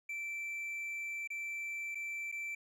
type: tone with dropouts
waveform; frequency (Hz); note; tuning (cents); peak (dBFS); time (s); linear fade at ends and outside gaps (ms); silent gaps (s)
triangle; 2335; D7; -11; -36; 0.09-2.55; 5; 1.275-1.302 / 1.948-1.953 / 2.317-2.323
effects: none